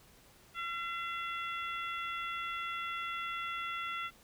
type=harmonic tone; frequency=680 Hz; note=F5; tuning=46 cents flat; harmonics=2 / 3 / 4 / 5; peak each=-38 / -42 / -44 / -46 dBFS; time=0.54-4.11 s; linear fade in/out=50 ms; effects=pink hiss -61 dBFS RMS until 4.23 s